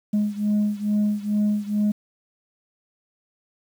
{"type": "beating tone pair", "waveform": "sine", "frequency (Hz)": [207.9, 210.2], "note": ["G#3", "G#3"], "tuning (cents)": [2, 21], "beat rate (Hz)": 2.3, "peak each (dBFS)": [-20, -22], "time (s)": [0.13, 1.92], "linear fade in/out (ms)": 10, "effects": ["tanh soft clip ceiling -16 dBFS", "8-bit"]}